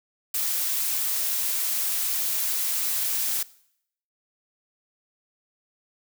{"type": "noise", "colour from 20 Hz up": "blue", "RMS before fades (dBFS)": -26, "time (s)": [0.34, 3.43], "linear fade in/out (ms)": 5, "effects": ["noise-tail reverb RT60 0.7 s tail -20 dB re dry"]}